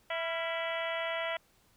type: harmonic tone with a mistuned harmonic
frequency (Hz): 329.6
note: E4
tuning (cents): 0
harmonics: 2 / 3 / 4 / 5 / 6 / 7 / 8 / 9 / 10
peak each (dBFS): -35 / -42 / -41 / -47 / -38 / -43 / -47 / -45 / -45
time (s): 0.1-1.37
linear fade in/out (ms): 5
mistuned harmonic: 4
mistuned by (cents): +59
effects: pink hiss -67 dBFS RMS until 1.76 s